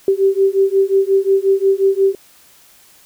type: beating tone pair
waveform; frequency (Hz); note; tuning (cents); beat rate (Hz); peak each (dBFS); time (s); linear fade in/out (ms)
sine; 386.5 / 392.1; G4 / G4; -24 / 0; 5.6; -14; 0.08-2.15; 2
effects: white hiss -48 dBFS RMS until 3.05 s